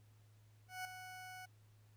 20% pulse tone with ADSR envelope, 740 Hz, F#5, in tune, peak -36 dBFS, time 0.68-1.46 s, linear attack 170 ms, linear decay 3 ms, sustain -9 dB, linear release 11 ms, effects added 106 Hz sine -63 dBFS peak until 1.96 s + pink hiss -75 dBFS RMS until 1.96 s

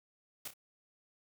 white noise with echo, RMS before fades -41 dBFS, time 0.45-0.48 s, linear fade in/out 5 ms, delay 29 ms, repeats 2, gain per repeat -9 dB, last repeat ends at 0.538 s, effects none

